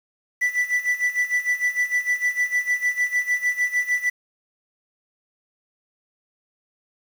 triangle tone with tremolo, 1975.5 Hz, B6, in tune, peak -15 dBFS, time 0.41-4.1 s, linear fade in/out 10 ms, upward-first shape sine, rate 6.6 Hz, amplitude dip 85%, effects 7-bit

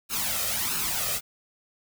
white noise with flanger, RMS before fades -28 dBFS, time 0.09-1.21 s, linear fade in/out 50 ms, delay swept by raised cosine 0.74 to 1.62 ms, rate 1.5 Hz, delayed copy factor +0.65, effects none

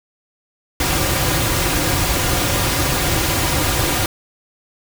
pink noise with comb filter, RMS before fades -18 dBFS, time 0.8-4.06 s, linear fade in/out 2 ms, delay 4.6 ms, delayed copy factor -0.55, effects none

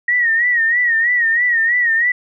sine tone with vibrato, 1886 Hz, A#6, 20 cents sharp, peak -12 dBFS, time 0.08-2.12 s, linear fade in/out 5 ms, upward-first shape sine, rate 3.1 Hz, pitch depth 85 cents each way, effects none

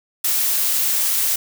blue noise, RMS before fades -19 dBFS, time 0.24-1.36 s, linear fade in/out 5 ms, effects none

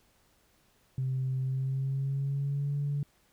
sine tone with pitch glide, 130.81 to 143.48 Hz, C3 to D3, 0 to -40 cents, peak -27 dBFS, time 0.98-3.03 s, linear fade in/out 2 ms, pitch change +160 cents, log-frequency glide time 1.41-2.78 s, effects tanh soft clip ceiling -24 dBFS + pink hiss -67 dBFS RMS until 3.32 s

